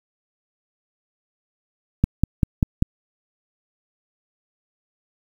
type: click train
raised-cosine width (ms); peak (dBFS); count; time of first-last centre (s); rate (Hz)
5; -3; 5; 2.04-2.824; 5.1
effects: 7-bit